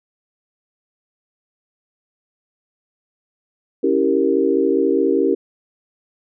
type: chord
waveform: sine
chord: C# diminished seventh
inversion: none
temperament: equal with one note detuned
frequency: 277.2 / 327.2 / 392 / 466.2 Hz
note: C#4 / E4 / G4 / Bb4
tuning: 0 / -13 / 0 / 0 cents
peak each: -20 / -20 / -18 / -20 dBFS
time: 3.83-5.35 s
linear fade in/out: 10 ms
effects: none